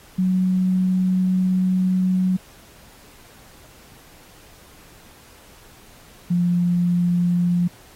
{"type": "tone pair in turn", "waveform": "sine", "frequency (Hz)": [185, 175.46], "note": ["F#3", "F3"], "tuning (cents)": [0, 8], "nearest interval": "minor second", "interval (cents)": 92, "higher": "first", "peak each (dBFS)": -16, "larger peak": "neither", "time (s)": [[0.18, 2.37], [6.3, 7.68]], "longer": "first", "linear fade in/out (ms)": 10, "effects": ["pink hiss -49 dBFS RMS until 7.95 s", "AAC 48 kbps"]}